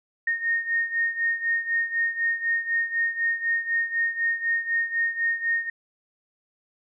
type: beating tone pair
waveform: sine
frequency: 1845 / 1849 Hz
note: A#6 / A#6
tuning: -18 / -15 cents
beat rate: 4 Hz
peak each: -24 / -28 dBFS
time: 0.27-5.7 s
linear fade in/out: 5 ms
effects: none